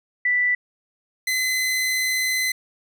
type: tone pair in turn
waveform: sine / sawtooth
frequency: 1975.5 / 2035 Hz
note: B6 / C7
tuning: 0 / -49 cents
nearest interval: minor second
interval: 51 cents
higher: second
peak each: -17 / -17 dBFS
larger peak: neither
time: 0.25-0.55 / 1.27-2.52 s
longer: second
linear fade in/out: 5 ms
effects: none

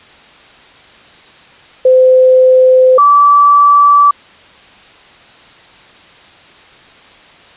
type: tone pair in turn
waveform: sine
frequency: 514 / 1156.6 Hz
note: C5 / D6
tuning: -31 / -27 cents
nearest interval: octave + major second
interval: 1404 cents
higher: second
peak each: -3 dBFS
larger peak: neither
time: 1.85-2.98 / 2.98-4.11 s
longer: neither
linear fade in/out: 5 ms
effects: white hiss -40 dBFS RMS until 7.56 s + resampled to 8000 Hz

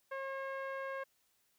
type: tone with low-pass filter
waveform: sawtooth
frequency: 540 Hz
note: C#5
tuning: 45 cents flat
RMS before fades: -41 dBFS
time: 0.11-1.04 s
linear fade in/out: 10 ms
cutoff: 1700 Hz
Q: 1.9
effects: white hiss -75 dBFS RMS until 1.58 s

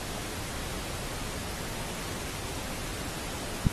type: click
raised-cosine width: 5 ms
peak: -11 dBFS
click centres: 3.668 s
effects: pink hiss -37 dBFS RMS until 3.72 s + AAC 32 kbps

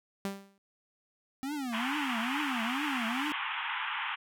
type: tone with exponential decay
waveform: sawtooth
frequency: 196.9 Hz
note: G3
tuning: 8 cents sharp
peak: -26 dBFS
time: 0.25-0.58 s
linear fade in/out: 0 ms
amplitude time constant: 71 ms
type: tone with vibrato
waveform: square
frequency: 259 Hz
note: C4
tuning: 17 cents flat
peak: -34 dBFS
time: 1.43-3.32 s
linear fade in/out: 0 ms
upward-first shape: triangle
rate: 2.3 Hz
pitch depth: 290 cents each way
type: band-pass noise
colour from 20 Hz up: pink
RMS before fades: -35 dBFS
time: 1.72-4.16 s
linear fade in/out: 20 ms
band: 830 to 3300 Hz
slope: 96 dB/octave
effects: none

